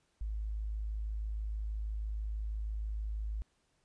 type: tone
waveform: sine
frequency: 53.1 Hz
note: G#1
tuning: 39 cents sharp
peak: -34 dBFS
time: 0.21-3.42 s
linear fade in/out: 0 ms
effects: pink hiss -75 dBFS RMS until 3.84 s + resampled to 22050 Hz